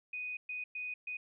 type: tone bursts at uneven times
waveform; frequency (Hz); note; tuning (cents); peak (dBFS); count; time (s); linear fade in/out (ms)
sine; 2489; D#7; 0; -37; 4; 0.13-0.37 / 0.49-0.64 / 0.75-0.94 / 1.07-1.17; 5
effects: none